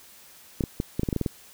clicks, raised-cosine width 3 ms, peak -12 dBFS, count 10, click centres 0.608 / 0.638 / 0.801 / 0.995 / 1.033 / 1.088 / 1.128 / 1.163 / 1.213 / 1.262 s, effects white hiss -51 dBFS RMS until 1.53 s

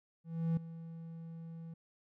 triangle tone with ADSR envelope, 164.81 Hz, E3, in tune, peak -26 dBFS, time 0.24-1.74 s, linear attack 330 ms, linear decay 4 ms, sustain -16 dB, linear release 6 ms, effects none

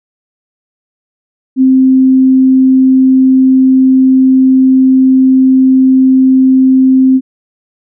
sine tone, 261.6 Hz, C4, in tune, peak -3 dBFS, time 1.56-7.21 s, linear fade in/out 50 ms, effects none

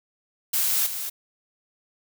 blue noise with echo, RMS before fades -23 dBFS, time 0.53-0.87 s, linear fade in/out 10 ms, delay 230 ms, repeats 1, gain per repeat -8 dB, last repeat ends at 1.1 s, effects none

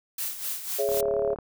blue noise with tremolo, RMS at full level -30 dBFS, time 0.18-1.01 s, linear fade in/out 5 ms, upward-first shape sine, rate 4 Hz, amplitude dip 65%
sine chord, C# minor, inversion second, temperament just, 415.8 / 554.4 / 665.2 Hz, G#4 / C#5 / E5, +2 / 0 / +16 cents, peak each -26 / -27 / -30 dBFS, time 0.78-1.35 s, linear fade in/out 20 ms
click train, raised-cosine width 1 ms, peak -23 dBFS, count 19, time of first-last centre 0.89-1.387 s, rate 36.2 Hz
effects none

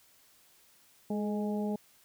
harmonic tone with a mistuned harmonic, 207.7 Hz, G#3, in tune, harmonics 1 / 2 / 3 / 4, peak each -31 / -37 / -41 / -43 dBFS, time 1.1-1.76 s, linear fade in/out 5 ms, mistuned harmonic 2, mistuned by +35 cents, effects white hiss -63 dBFS RMS until 2.04 s

